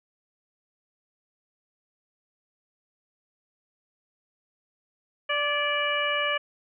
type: harmonic tone with a mistuned harmonic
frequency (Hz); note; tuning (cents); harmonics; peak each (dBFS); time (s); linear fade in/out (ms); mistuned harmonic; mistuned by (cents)
585; D5; -7; 1 / 2 / 3 / 4 / 5; -30 / -30 / -30 / -30 / -30; 5.29-6.38; 10; 3; -28
effects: none